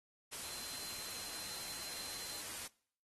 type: tone in noise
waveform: sine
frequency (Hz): 4110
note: C8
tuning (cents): -32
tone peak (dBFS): -51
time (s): 0.42-2.42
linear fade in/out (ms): 20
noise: white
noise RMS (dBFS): -45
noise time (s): 0.31-2.68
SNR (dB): -9
effects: noise-tail reverb RT60 0.6 s tail -24 dB re dry + AAC 32 kbps